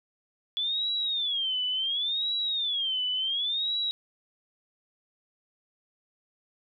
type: tone with vibrato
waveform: sine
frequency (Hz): 3415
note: G#7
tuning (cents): +48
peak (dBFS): -26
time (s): 0.57-3.91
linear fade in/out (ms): 0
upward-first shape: sine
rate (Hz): 0.7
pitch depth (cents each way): 230
effects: none